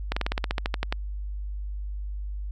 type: slowing click train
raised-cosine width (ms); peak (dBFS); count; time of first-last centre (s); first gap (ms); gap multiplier
0.3; -10; 13; 0.12-0.925; 45; 1.07
effects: added 50 Hz sine -30 dBFS peak until 2.51 s